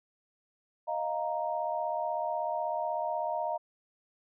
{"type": "chord", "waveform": "sine", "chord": "Eb suspended second", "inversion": "none", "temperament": "equal", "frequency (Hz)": [622.3, 698.5, 932.3], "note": ["Eb5", "F5", "Bb5"], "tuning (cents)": [0, 0, 0], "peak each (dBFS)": -34, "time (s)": [0.87, 3.58], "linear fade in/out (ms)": 20, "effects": []}